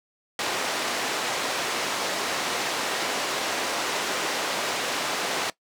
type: band-pass noise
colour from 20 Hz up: pink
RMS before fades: -28 dBFS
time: 0.39-5.5 s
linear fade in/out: 2 ms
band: 420 to 6700 Hz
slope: 12 dB/octave
effects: noise-tail reverb RT60 0.1 s tail -19 dB re dry